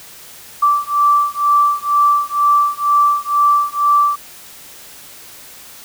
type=beating tone pair; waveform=sine; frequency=1165 / 1167.1 Hz; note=D6 / D6; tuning=-14 / -11 cents; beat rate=2.1 Hz; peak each=-14 dBFS; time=0.62-4.16 s; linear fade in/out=10 ms; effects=white hiss -38 dBFS RMS until 5.84 s